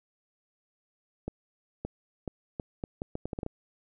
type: accelerating click train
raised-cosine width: 2 ms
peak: -20 dBFS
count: 12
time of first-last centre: 1.28-3.464 s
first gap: 570 ms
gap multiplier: 0.75
effects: none